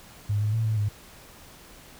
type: tone with pitch steps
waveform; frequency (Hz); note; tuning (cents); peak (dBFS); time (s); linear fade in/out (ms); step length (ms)
sine; 103.3 / 105.9 / 112.3 / 109.4 / 103.9; G#2 / G#2 / A2 / A2 / G#2; -9 / +34 / +36 / -9 / +1; -22; 0.29-0.89; 10; 120
effects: pink hiss -49 dBFS RMS until 1.99 s